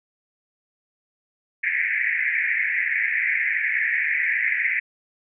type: band-pass noise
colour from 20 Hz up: white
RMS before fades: -23 dBFS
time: 1.63-4.8 s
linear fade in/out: 10 ms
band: 1700 to 2300 Hz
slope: 96 dB/octave
effects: none